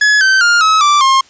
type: tone with pitch steps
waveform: 45% pulse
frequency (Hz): 1695 / 1545.4 / 1408.9 / 1284.6 / 1171.2 / 1067.8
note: G#6 / G6 / F6 / E6 / D6 / C6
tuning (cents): +35 / -25 / +15 / -45 / -5 / +35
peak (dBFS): -7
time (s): 0.01-1.21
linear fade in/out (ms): 5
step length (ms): 200
effects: white hiss -45 dBFS RMS until 1.29 s + resampled to 16000 Hz